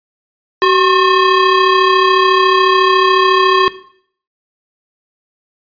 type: ring-modulated tone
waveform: 35% pulse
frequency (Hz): 724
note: F#5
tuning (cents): -38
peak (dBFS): -3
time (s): 0.62-3.68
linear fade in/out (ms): 0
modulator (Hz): 345
effects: noise-tail reverb RT60 0.6 s tail -17 dB re dry + resampled to 11025 Hz